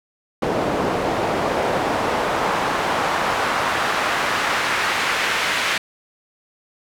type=noise with band-pass filter sweep; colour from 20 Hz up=pink; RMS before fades=-21 dBFS; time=0.42-5.78 s; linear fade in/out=5 ms; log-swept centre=480 to 2100 Hz; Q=0.99; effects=none